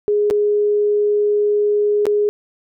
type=tone with dropouts; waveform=sine; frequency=415.3 Hz; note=G#4; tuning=in tune; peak=-13 dBFS; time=0.08-2.29 s; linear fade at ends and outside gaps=0 ms; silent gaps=0.301-0.309 / 2.055-2.067 s; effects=none